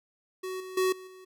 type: tone with level steps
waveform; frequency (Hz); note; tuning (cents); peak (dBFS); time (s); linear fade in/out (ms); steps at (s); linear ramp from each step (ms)
square; 373.4; F#4; +16; -34 / -40 / -24 / -44 / -48; 0.43-1.25; 10; 0.6 / 0.77 / 0.92 / 1.07; 5
effects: none